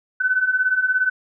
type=beating tone pair; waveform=sine; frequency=1498 / 1515 Hz; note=F#6 / F#6; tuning=+21 / +40 cents; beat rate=17 Hz; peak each=-22 / -18 dBFS; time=0.2-1.1 s; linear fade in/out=10 ms; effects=none